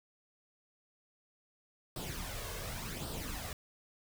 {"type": "noise with flanger", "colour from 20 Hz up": "pink", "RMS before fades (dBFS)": -41, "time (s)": [1.96, 3.53], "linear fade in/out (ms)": 2, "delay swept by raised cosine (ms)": [0.22, 1.92], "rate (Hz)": 0.89, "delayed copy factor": 0.6, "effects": []}